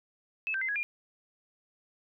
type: tone with pitch steps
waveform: sine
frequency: 2604 / 1562 / 2069 / 1665 / 2410 Hz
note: E7 / G6 / C7 / G#6 / D7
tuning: -22 / -7 / -20 / +4 / +44 cents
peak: -29 dBFS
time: 0.47-0.83 s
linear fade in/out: 0 ms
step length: 72 ms
effects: none